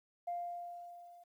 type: tone with level ramp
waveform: sine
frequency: 698.5 Hz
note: F5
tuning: in tune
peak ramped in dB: -34 to -55 dBFS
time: 0.27-1.24 s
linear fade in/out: 10 ms
effects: tanh soft clip ceiling -31 dBFS + 12-bit